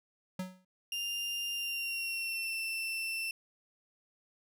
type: tone with exponential decay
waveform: square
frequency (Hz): 185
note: F#3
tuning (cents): 0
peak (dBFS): -33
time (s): 0.39-0.65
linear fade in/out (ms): 5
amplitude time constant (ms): 56
type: tone with pitch glide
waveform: 35% pulse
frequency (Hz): 2799 to 2679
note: F7 to E7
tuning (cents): +3 to +27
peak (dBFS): -32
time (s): 0.92-3.31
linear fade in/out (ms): 2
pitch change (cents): -76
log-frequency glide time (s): 1.53-2.59
effects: none